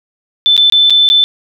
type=tone with dropouts; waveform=sine; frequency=3525 Hz; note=A7; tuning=2 cents sharp; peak=-5 dBFS; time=0.46-1.24 s; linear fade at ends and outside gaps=0 ms; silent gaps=0.566-0.577 / 0.699-0.723 / 0.898-0.905 / 1.089-1.1 s; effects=none